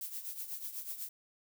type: noise with tremolo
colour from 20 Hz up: violet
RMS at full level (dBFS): -39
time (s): 0.01-1.09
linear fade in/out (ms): 2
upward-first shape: triangle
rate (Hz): 8.1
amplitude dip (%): 75
effects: none